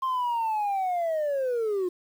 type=linear sweep; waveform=sine; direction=down; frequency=1062 to 350 Hz; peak=-22 dBFS; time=0.02-1.89 s; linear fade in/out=10 ms; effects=tanh soft clip ceiling -23 dBFS + 9-bit